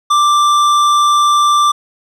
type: tone with tanh clipping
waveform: sine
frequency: 1178 Hz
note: D6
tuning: 5 cents sharp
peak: -10 dBFS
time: 0.1-1.72 s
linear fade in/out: 10 ms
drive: 14 dB
effects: none